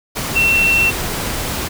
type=tone in noise; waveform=sine; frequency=2707 Hz; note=E7; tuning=45 cents sharp; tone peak=-11 dBFS; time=0.35-0.91 s; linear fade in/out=20 ms; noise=pink; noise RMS=-22 dBFS; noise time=0.15-1.69 s; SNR=+8 dB; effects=none